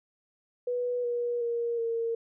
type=tone with pitch steps; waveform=sine; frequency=490.5 / 480.1 / 470 / 460 Hz; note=B4 / B4 / A#4 / A#4; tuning=-12 / -49 / +14 / -23 cents; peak=-27 dBFS; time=0.67-2.15 s; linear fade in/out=5 ms; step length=370 ms; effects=none